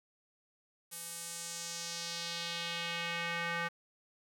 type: tone with band-pass filter sweep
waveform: square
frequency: 169.8 Hz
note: F3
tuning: 48 cents flat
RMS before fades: -39 dBFS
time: 0.91-3.69 s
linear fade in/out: 20 ms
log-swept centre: 11000 to 1700 Hz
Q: 1.7
effects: 10-bit